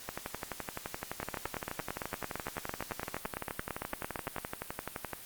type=two click trains; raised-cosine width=0.5 ms; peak=-19 / -20 dBFS; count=29 / 60; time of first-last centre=1.23-4.383 / 0.09-5.133 s; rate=8.88 / 11.7 Hz; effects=white hiss -48 dBFS RMS until 5.25 s + Opus 48 kbps